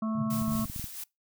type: harmonic tone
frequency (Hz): 219.8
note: A3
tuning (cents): -2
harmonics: 1 / 3 / 5 / 6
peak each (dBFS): -28 / -41 / -39 / -47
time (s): 0.02-0.65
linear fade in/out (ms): 5
type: band-pass noise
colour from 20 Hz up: pink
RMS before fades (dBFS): -37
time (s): 0.15-0.64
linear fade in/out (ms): 2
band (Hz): 110 to 160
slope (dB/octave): 96
type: noise with tremolo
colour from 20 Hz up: blue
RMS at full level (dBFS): -38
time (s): 0.3-1.04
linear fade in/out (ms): 5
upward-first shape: sine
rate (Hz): 4.5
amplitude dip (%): 50
type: clicks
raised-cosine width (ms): 5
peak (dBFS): -27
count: 10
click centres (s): 0.418 / 0.481 / 0.521 / 0.553 / 0.594 / 0.656 / 0.699 / 0.762 / 0.796 / 0.842
effects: noise-tail reverb RT60 0.2 s tail -24 dB re dry